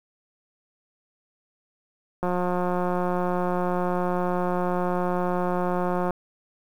click train, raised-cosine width 1 ms, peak -13 dBFS, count 695, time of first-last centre 2.23-6.107 s, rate 179 Hz, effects 8-bit

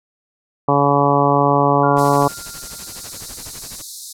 harmonic tone, 142 Hz, C#3, 42 cents sharp, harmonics 1 / 2 / 3 / 4 / 5 / 6 / 7 / 8, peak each -20 / -20 / -20 / -20 / -20 / -20 / -20 / -20 dBFS, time 0.68-2.28 s, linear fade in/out 5 ms
sine tone with exponential decay, 1396.9 Hz, F6, in tune, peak -25 dBFS, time 1.83-3.67 s, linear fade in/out 5 ms, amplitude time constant 400 ms
pink noise with tremolo, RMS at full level -36 dBFS, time 1.96-3.82 s, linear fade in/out 10 ms, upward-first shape sine, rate 12 Hz, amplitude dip 85%
white high-pass noise, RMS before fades -30 dBFS, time 1.98-4.13 s, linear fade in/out 10 ms, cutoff 3800 Hz, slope 96 dB/octave
effects low-pass 11000 Hz 12 dB/octave

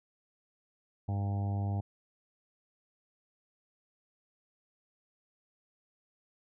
harmonic tone with a mistuned harmonic, 100 Hz, G2, 35 cents sharp, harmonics 1 / 2 / 3 / 4 / 5 / 6 / 7 / 8 / 9, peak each -30 / -40 / -46 / -53 / -53 / -53 / -47 / -47 / -57 dBFS, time 1.08-1.81 s, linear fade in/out 10 ms, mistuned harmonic 9, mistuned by +16 cents, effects none

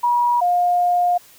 sine tone pair in turn, 963 / 709.2 Hz, B5 / F5, -44 / +26 cents, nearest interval perfect fourth, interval 530 cents, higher first, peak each -14 dBFS, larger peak neither, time 0.03-0.41 / 0.41-1.18 s, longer second, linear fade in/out 10 ms, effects white hiss -48 dBFS RMS until 1.38 s

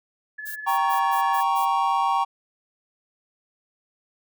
sine tone with tremolo, 1716 Hz, A6, 44 cents flat, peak -30 dBFS, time 0.38-1.41 s, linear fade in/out 10 ms, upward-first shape triangle, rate 20 Hz, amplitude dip 55%
violet noise bursts, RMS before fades -36 dBFS, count 6, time 0.45-1.66 s, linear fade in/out 20 ms, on 110 ms, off 110 ms
triangle chord, G diminished, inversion none, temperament equal, 784 / 932.3 / 1108.7 Hz, G5 / Bb5 / Db6, 0 / 0 / 0 cents, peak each -22 dBFS, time 0.66-2.25 s, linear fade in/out 20 ms
effects none

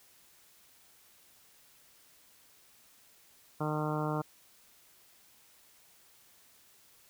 harmonic tone, 152.4 Hz, D#3, 36 cents flat, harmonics 1 / 2 / 3 / 4 / 5 / 6 / 7 / 8 / 9, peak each -34 / -37 / -39 / -40 / -41 / -42 / -42 / -43 / -44 dBFS, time 3.6-4.22 s, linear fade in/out 10 ms, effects white hiss -62 dBFS RMS until 7.09 s

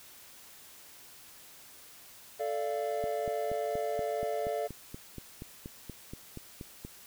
triangle chord, D minor, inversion second, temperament equal with one note detuned, 440 / 587.3 / 689.6 Hz, A4 / D5 / F5, 0 / 0 / -22 cents, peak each -33 dBFS, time 2.39-4.68 s, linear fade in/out 20 ms
click train, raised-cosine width 3 ms, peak -28 dBFS, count 17, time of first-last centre 3.04-6.85 s, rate 4.2 Hz
effects white hiss -53 dBFS RMS until 7.06 s

